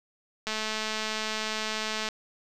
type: click train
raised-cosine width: 0.2 ms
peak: -14 dBFS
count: 352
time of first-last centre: 0.47-2.088 s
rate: 217 Hz
effects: none